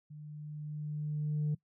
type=tone with level ramp; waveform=sine; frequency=150.3 Hz; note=D3; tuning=40 cents sharp; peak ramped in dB=-45 to -26 dBFS; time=0.1-1.55 s; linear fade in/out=10 ms; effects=noise-tail reverb RT60 0.1 s tail -21 dB re dry + tanh soft clip ceiling -27 dBFS